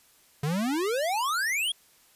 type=exponential sweep; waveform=square; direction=up; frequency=138.59 to 3376 Hz; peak=-26 dBFS; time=0.43-1.72 s; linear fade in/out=5 ms; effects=white hiss -60 dBFS RMS until 2.15 s + resampled to 32000 Hz